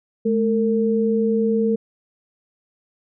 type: tone pair together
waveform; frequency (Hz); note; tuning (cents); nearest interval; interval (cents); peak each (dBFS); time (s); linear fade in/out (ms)
sine; 214.6 / 454.8; A3 / A#4; -43 / -43; octave + minor second; 1300; -19; 0.25-1.76; 10
effects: none